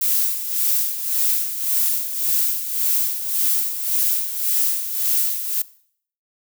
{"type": "noise with tremolo", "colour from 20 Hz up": "violet", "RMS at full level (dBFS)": -18, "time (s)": [0.01, 5.62], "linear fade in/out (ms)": 5, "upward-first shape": "sine", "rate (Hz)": 1.8, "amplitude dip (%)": 65, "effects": ["noise-tail reverb RT60 0.6 s tail -20 dB re dry"]}